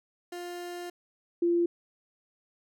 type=tone pair in turn; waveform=30% pulse / sine; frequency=351.7 / 344.1 Hz; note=F4 / F4; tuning=+12 / -26 cents; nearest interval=unison; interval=38 cents; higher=first; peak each=-34 / -22 dBFS; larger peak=second; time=0.32-0.9 / 1.42-1.66 s; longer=first; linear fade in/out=5 ms; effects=none